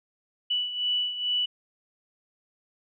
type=beating tone pair; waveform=sine; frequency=2960 / 2962.3 Hz; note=F#7 / F#7; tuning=0 / +1 cents; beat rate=2.3 Hz; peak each=-26 / -32 dBFS; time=0.5-1.46 s; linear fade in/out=10 ms; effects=none